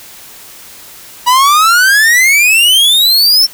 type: exponential sweep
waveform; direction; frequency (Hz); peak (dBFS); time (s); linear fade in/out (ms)
45% pulse; up; 963 to 5460; -5; 1.26-3.47; 20
effects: white hiss -34 dBFS RMS until 3.53 s